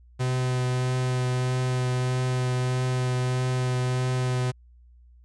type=tone with vibrato; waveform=45% pulse; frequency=126.9 Hz; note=B2; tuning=47 cents sharp; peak=-23 dBFS; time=0.19-4.52 s; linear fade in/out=20 ms; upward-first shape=triangle; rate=1.6 Hz; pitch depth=13 cents each way; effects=added 60 Hz sine -50 dBFS peak until 5.24 s + resampled to 22050 Hz

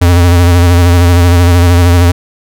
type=tone with vibrato; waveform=square; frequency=87.31 Hz; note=F2; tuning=in tune; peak=-4 dBFS; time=0.01-2.12 s; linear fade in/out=10 ms; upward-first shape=sine; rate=13 Hz; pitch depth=44 cents each way; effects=none

